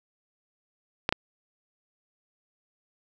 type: clicks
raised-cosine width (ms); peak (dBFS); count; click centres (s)
0.3; -7; 2; 1.091 / 1.125
effects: none